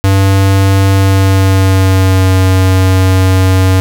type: tone with pitch glide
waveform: square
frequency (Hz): 97.1 to 93.96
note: G2 to F#2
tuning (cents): -16 to +27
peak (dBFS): -6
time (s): 0.04-3.8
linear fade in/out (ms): 0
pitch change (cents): -57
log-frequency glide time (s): 0.92-2.32
effects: none